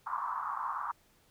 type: band-pass noise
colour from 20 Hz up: white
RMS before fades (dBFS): -36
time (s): 0.06-0.92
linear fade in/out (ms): 10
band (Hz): 940 to 1200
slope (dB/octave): 48
effects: pink hiss -67 dBFS RMS until 1.3 s